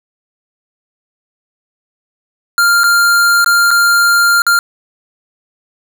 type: tone with dropouts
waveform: square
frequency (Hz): 1396.9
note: F6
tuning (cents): 0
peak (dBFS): -8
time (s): 2.58-4.59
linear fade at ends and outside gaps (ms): 1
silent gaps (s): 2.835-2.84 / 3.445-3.461 / 3.707-3.712 / 4.42-4.466
effects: none